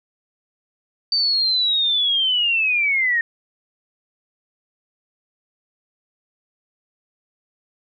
sine linear sweep, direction down, 4617 to 1824 Hz, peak -16 dBFS, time 1.12-3.21 s, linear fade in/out 2 ms, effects none

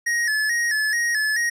square tone with vibrato, 1800 Hz, A6, 39 cents sharp, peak -20 dBFS, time 0.06-1.5 s, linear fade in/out 10 ms, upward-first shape square, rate 2.3 Hz, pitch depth 75 cents each way, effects low-pass 11000 Hz 12 dB/octave

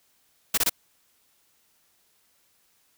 white noise bursts, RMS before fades -22 dBFS, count 3, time 0.54-0.696 s, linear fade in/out 5 ms, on 36 ms, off 24 ms, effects white hiss -66 dBFS RMS until 2.97 s

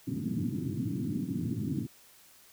white band-pass noise, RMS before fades -33 dBFS, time 0.07-1.87 s, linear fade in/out 10 ms, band 100 to 300 Hz, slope 48 dB/octave, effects white hiss -58 dBFS RMS until 2.52 s

